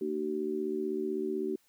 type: harmonic tone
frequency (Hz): 75.9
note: D#2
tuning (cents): -42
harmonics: 3 / 4 / 5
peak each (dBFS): -38 / -36 / -32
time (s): 0.01-1.56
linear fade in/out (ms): 5
effects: white hiss -69 dBFS RMS until 1.68 s